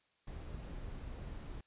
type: noise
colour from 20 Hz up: brown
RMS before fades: -45 dBFS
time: 0.27-1.61 s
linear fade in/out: 5 ms
effects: white hiss -75 dBFS RMS until 1.66 s + resampled to 8000 Hz